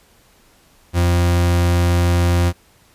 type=tone; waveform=40% pulse; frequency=87.2 Hz; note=F2; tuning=2 cents flat; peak=-12 dBFS; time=0.93-2.53 s; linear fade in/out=50 ms; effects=pink hiss -53 dBFS RMS until 2.94 s + resampled to 32000 Hz